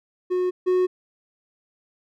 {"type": "tone pair in turn", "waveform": "triangle", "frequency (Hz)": [363.9, 366.2], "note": ["F#4", "F#4"], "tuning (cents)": [-29, -18], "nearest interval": "unison", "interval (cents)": 11, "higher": "second", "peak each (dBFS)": [-18, -15], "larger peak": "second", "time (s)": [[0.3, 0.51], [0.66, 0.87]], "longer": "neither", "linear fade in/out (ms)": 20, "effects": []}